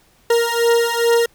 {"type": "beating tone pair", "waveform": "40% pulse", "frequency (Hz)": [466.2, 468.6], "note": ["A#4", "A#4"], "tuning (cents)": [0, 9], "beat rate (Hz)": 2.4, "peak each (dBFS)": -16, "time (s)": [0.3, 1.26], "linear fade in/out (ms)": 5, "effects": ["pink hiss -55 dBFS RMS until 1.34 s"]}